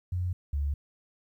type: tone pair in turn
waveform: sine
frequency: 90 / 71.43 Hz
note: F#2 / D2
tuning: -47 / -47 cents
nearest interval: major third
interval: 400 cents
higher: first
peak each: -27 / -26 dBFS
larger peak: second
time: 0.12-0.33 / 0.53-0.74 s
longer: neither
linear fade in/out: 5 ms
effects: 11-bit